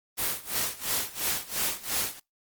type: noise with tremolo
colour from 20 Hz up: white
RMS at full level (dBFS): -27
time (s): 0.17-2.2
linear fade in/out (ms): 20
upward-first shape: sine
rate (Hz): 2.9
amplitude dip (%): 90
effects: noise-tail reverb RT60 0.2 s tail -24 dB re dry + Opus 24 kbps